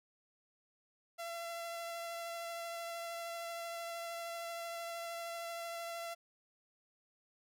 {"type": "tone with vibrato", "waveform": "sawtooth", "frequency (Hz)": 677, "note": "E5", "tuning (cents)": 46, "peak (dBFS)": -37, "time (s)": [1.18, 6.15], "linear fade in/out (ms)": 20, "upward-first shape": "triangle", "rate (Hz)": 13, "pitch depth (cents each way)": 13, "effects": []}